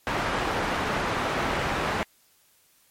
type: low-pass noise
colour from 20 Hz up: white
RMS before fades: -27 dBFS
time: 0.07-2.03 s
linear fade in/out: 0 ms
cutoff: 1500 Hz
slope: 12 dB/octave
effects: white hiss -62 dBFS RMS until 2.9 s + MP3 64 kbps